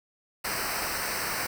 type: noise with comb filter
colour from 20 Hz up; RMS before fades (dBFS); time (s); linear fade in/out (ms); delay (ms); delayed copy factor
pink; -31; 0.44-1.47; 10; 0.29; -0.8
effects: none